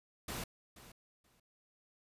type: noise with echo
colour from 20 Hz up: pink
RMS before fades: -41 dBFS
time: 0.28-0.44 s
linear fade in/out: 5 ms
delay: 480 ms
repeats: 2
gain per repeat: -15 dB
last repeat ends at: 1.4 s
effects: resampled to 32000 Hz